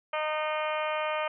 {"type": "harmonic tone with a mistuned harmonic", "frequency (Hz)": 307.4, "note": "D#4", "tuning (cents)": -21, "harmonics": [2, 3, 4, 5, 6, 7, 8, 9, 10], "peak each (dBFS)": [-31, -35, -34, -41, -43, -40, -39, -45, -43], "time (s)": [0.13, 1.28], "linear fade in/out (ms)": 5, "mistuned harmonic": 8, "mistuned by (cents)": -17, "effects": []}